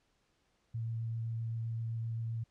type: tone with vibrato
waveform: sine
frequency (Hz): 114.1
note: A#2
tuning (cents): -37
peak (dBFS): -34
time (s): 0.74-2.44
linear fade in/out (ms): 10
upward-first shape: sine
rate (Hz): 7.7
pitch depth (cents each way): 10
effects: pink hiss -75 dBFS RMS until 2.5 s + low-pass 7000 Hz 12 dB/octave

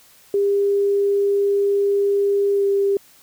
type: tone with pitch glide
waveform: sine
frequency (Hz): 401.3 to 397.6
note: G4 to G4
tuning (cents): +41 to +25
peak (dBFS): -15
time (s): 0.34-2.97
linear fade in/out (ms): 2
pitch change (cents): -16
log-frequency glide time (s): 2.54-2.65
effects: white hiss -51 dBFS RMS until 3.22 s

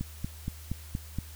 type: click train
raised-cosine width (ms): 5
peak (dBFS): -19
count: 6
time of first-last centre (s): 0.01-1.186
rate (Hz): 4.25
effects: added 77 Hz sine -44 dBFS peak until 1.35 s + white hiss -51 dBFS RMS until 1.35 s

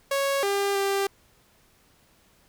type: tone with pitch steps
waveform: sawtooth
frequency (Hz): 553 / 399.4 / 394.9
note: C#5 / G4 / G4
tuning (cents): -4 / +32 / +13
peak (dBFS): -19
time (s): 0.11-1.07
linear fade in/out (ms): 5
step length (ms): 320
effects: pink hiss -61 dBFS RMS until 2.48 s

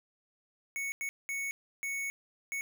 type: tone bursts at uneven times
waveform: square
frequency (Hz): 2217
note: C#7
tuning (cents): 0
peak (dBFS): -34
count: 5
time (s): 0.76-0.92 / 1.01-1.09 / 1.29-1.51 / 1.83-2.1 / 2.52-2.61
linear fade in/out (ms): 0
effects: none

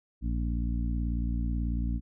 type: harmonic tone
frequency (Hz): 58.27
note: A#1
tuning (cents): 0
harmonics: 1 / 2 / 3 / 4 / 5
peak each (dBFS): -28 / -37 / -38 / -37 / -41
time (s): 0.21-2.01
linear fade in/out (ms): 50
effects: none

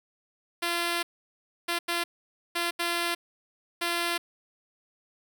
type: tone bursts at uneven times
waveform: 5% pulse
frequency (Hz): 343.2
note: F4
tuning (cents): -30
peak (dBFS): -15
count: 6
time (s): 0.62-1.03 / 1.68-1.79 / 1.88-2.04 / 2.55-2.71 / 2.79-3.15 / 3.81-4.18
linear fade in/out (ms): 10
effects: none

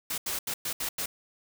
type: noise bursts at uneven times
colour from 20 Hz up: white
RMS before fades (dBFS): -32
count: 6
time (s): 0.1-0.18 / 0.26-0.39 / 0.47-0.54 / 0.65-0.73 / 0.8-0.89 / 0.98-1.06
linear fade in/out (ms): 5
effects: none

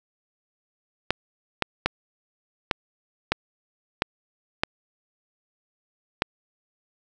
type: clicks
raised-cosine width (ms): 0.3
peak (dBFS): -4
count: 8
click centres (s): 1.106 / 1.623 / 1.86 / 2.712 / 3.32 / 4.021 / 4.635 / 6.221
effects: none

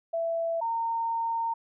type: tone pair in turn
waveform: sine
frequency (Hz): 665 / 917.3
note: E5 / A#5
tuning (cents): +15 / -28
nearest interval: tritone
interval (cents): 557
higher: second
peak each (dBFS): -26 / -26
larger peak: neither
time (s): 0.13-0.61 / 0.61-1.54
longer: second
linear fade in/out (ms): 10
effects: none

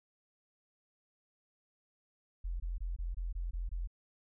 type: tone bursts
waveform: sine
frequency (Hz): 43.11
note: F1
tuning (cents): -22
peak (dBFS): -34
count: 8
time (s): 2.44-3.874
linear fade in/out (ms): 10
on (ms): 160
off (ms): 22
effects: none

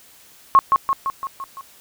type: tone with echo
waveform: sine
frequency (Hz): 1087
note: C#6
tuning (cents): -34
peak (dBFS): -7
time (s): 0.55-0.59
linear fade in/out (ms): 0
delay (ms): 170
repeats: 6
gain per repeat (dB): -4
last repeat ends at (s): 1.61
effects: white hiss -49 dBFS RMS until 1.8 s

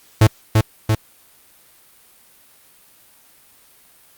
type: tone with echo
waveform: 45% pulse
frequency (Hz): 109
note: A2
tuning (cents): -16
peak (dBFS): -7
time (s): 0.21-0.27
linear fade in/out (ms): 5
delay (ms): 340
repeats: 2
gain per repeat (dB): -3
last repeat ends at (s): 0.95
effects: white hiss -51 dBFS RMS until 4.17 s + Opus 48 kbps

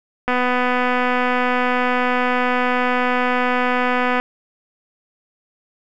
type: click train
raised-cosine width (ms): 0.5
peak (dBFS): -5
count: 977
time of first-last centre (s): 0.28-4.2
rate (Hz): 249
effects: none

